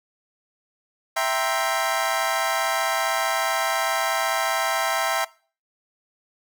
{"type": "chord", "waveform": "25% pulse", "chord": "C dominant seventh", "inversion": "first", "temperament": "equal", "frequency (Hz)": [659.3, 784, 932.3, 1046.5], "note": ["E5", "G5", "Bb5", "C6"], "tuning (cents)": [0, 0, 0, 0], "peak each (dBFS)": [-21, -23, -26, -25], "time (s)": [1.16, 5.25], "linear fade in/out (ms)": 10, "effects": ["noise-tail reverb RT60 0.4 s tail -21 dB re dry"]}